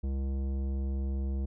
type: tone with tanh clipping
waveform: sine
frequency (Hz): 67.5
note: C#2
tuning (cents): -45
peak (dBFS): -31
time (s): 0.03-1.46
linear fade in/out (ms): 10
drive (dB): 14
effects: none